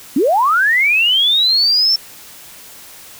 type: linear sweep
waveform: sine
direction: up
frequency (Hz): 233.1 to 5450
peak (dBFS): -10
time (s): 0.16-1.96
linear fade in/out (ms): 5
effects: white hiss -38 dBFS RMS until 3.19 s